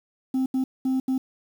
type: tone bursts at uneven times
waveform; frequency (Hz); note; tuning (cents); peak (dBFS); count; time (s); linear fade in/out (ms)
sine; 261.6; C4; 0; -18; 4; 0.34-0.46 / 0.54-0.64 / 0.85-1 / 1.08-1.18; 5
effects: tanh soft clip ceiling -20 dBFS + 8-bit

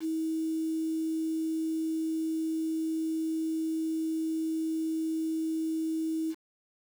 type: tone with quantisation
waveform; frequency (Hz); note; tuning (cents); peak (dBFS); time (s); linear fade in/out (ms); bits
sine; 320.3; E4; -50; -28; 0-6.35; 50; 8
effects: none

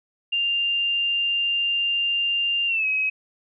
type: tone with pitch glide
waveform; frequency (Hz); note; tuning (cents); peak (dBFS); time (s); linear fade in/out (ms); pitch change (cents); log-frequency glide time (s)
sine; 2794 to 2547; F7 to D#7; 0 to +40; -20; 0.32-3.1; 10; -160; 2.67-2.86
effects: none

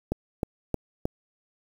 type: click train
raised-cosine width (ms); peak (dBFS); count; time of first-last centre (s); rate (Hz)
2; -12; 4; 0.12-1.055; 3.21
effects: 7-bit

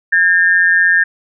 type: tone pair together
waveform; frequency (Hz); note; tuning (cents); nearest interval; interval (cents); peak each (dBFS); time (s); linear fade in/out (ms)
sine; 1623.7 / 1800; G#6 / A6; -40 / +39; major second; 179; -11; 0.12-1.04; 10
effects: none

